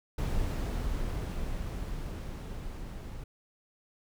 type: noise with level ramp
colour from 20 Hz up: brown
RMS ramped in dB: -30 to -41 dBFS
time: 0.18-3.24 s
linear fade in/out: 5 ms
effects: none